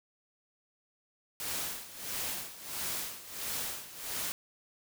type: noise with tremolo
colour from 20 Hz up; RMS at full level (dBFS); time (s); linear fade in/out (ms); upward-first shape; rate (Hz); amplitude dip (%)
white; -35; 1.4-4.32; 0; sine; 1.5; 80
effects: none